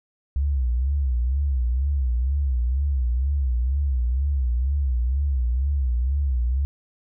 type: tone with vibrato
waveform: sine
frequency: 65.41 Hz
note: C2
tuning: in tune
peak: -19 dBFS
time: 0.36-6.65 s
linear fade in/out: 0 ms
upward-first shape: sine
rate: 2.1 Hz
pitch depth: 160 cents each way
effects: none